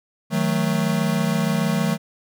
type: chord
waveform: square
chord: D# diminished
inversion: none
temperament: equal with one note detuned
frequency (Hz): 158.56 / 185 / 220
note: D#3 / F#3 / A3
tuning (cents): +33 / 0 / 0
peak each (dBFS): -24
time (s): 0.3-1.98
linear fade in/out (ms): 50
effects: none